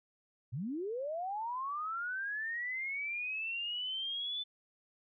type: linear sweep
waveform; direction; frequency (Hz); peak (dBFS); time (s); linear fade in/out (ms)
sine; up; 103.83 to 3520; -35; 0.52-4.44; 20
effects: none